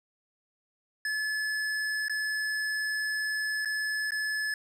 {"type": "tone with dropouts", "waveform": "square", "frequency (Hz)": 1721, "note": "A6", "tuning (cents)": -39, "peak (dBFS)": -29, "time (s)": [1.05, 4.54], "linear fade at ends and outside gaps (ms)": 2, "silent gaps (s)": [[2.083, 2.096], [3.649, 3.656], [4.107, 4.119]], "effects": ["low-pass 10000 Hz 12 dB/octave", "10-bit"]}